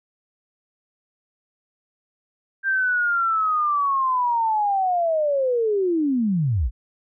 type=linear sweep; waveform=sine; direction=down; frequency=1589 to 43.79 Hz; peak=-18 dBFS; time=2.63-6.71 s; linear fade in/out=50 ms; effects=none